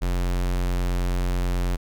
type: tone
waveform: square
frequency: 44.65 Hz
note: F1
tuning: 39 cents sharp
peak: -22 dBFS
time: 0.01-1.77 s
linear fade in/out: 20 ms
effects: none